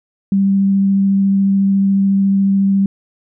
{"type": "tone with vibrato", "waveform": "sine", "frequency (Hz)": 196, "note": "G3", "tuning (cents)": 0, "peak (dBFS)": -10, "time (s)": [0.32, 2.86], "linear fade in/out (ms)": 2, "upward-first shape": "sine", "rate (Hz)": 14, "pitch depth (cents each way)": 8, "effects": []}